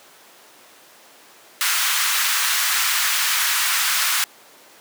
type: high-pass noise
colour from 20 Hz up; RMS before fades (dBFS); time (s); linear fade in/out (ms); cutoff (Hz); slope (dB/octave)
pink; -20; 1.61-4.24; 0; 1200; 24
effects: pink hiss -47 dBFS RMS until 4.8 s + high-pass 400 Hz 12 dB/octave